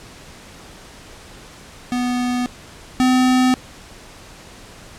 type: tone pair in turn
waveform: square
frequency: 246.9 / 254.9 Hz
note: B3 / C4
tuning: 0 / -45 cents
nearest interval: minor second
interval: 55 cents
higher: second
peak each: -19 / -13 dBFS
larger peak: second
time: 1.92-2.46 / 3-3.54 s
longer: neither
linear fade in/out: 0 ms
effects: pink hiss -41 dBFS RMS until 4.98 s + low-pass 9000 Hz 12 dB/octave

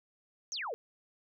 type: exponential sweep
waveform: sine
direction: down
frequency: 6645 to 416.7 Hz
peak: -35 dBFS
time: 0.52-0.74 s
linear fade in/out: 0 ms
effects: none

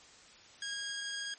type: tone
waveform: 15% pulse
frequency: 1633 Hz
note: G#6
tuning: 30 cents flat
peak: -30 dBFS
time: 0.62-1.34 s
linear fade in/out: 2 ms
effects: white hiss -57 dBFS RMS until 1.38 s + MP3 32 kbps

